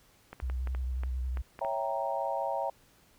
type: clicks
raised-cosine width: 0.5 ms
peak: -27 dBFS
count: 9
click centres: 0.33 / 0.401 / 0.499 / 0.673 / 0.749 / 1.035 / 1.372 / 1.591 / 1.648 s
type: tone with vibrato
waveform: sine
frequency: 63.5 Hz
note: B1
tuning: 49 cents sharp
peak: -30 dBFS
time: 0.42-1.42 s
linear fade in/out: 10 ms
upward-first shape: square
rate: 11 Hz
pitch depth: 41 cents each way
type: chord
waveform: sine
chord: C# diminished seventh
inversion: none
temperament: equal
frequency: 554.4 / 659.3 / 784 / 932.3 Hz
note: C#5 / E5 / G5 / Bb5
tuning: 0 / 0 / 0 / 0 cents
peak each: -35 dBFS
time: 1.61-2.7 s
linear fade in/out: 5 ms
effects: pink hiss -63 dBFS RMS until 3.18 s